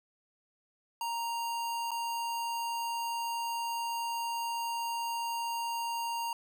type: tone with dropouts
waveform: square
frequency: 932.3 Hz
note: A#5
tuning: in tune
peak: -33 dBFS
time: 1.01-6.33 s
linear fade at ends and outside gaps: 2 ms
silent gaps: 1.908-1.915 s
effects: none